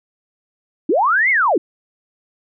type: linear two-way sweep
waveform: sine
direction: up then down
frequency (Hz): 261.6 to 2209 to 261.6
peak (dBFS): -12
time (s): 0.89-1.58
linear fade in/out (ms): 5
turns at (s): 1.3
effects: none